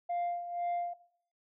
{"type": "tone with tremolo", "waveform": "sine", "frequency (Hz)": 698.5, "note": "F5", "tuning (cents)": 0, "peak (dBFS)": -27, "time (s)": [0.09, 0.94], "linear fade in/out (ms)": 10, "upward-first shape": "sine", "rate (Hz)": 2, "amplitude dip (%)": 70, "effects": ["noise-tail reverb RT60 0.6 s tail -17 dB re dry", "tanh soft clip ceiling -29 dBFS"]}